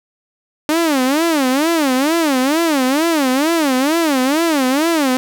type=tone with vibrato; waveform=sawtooth; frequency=292.9 Hz; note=D4; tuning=5 cents flat; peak=-9 dBFS; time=0.69-5.17 s; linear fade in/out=0 ms; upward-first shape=sine; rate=2.2 Hz; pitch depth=250 cents each way; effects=none